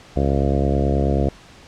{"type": "harmonic tone with a mistuned harmonic", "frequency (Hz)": 69.3, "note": "C#2", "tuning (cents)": 0, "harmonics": [1, 2, 3, 4, 5, 6, 7, 8, 9, 10], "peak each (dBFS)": [-20, -23, -25, -26, -27, -28, -28, -29, -30, -30], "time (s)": [0.16, 1.29], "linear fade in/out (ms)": 5, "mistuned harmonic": 1, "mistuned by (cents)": 16, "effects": ["pink hiss -45 dBFS RMS until 1.67 s", "low-pass 6000 Hz 12 dB/octave"]}